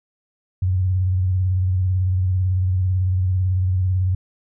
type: tone with vibrato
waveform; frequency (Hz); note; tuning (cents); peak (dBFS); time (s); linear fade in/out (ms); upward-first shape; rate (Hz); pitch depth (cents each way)
sine; 92.5; F#2; 0; -16; 0.62-4.15; 5; sine; 18; 56
effects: none